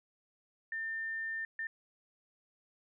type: tone bursts at uneven times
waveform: sine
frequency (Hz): 1800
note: A6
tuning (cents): +39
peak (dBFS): -35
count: 2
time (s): 0.72-1.45 / 1.59-1.67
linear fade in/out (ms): 2
effects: none